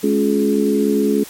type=harmonic tone with a mistuned harmonic; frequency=70.3 Hz; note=C#2; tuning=25 cents sharp; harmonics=3 / 4 / 5 / 6; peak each=-18 / -18 / -22 / -18 dBFS; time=0.03-1.24 s; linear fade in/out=10 ms; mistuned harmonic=4; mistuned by=-22 cents; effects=white hiss -37 dBFS RMS until 1.29 s + MP3 64 kbps